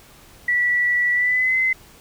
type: tone with pitch glide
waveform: sine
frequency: 1952 to 2051 Hz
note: B6 to C7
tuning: -21 to -35 cents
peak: -16 dBFS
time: 0.48-1.73 s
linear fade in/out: 5 ms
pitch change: +86 cents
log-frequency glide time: 1.13-1.57 s
effects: pink hiss -48 dBFS RMS until 2 s